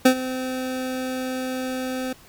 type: tone with ADSR envelope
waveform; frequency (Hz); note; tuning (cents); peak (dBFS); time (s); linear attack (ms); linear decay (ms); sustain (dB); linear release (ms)
25% pulse; 257.6; C4; -27; -6; 0.05-2.13; 8; 82; -16; 5
effects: pink hiss -50 dBFS RMS until 2.28 s